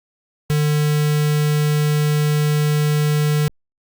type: tone with notch filter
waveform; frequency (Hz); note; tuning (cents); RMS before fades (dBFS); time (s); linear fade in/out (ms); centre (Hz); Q
square; 150; D3; +37; -17; 0.5-3.48; 0; 860; 1.4
effects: Opus 48 kbps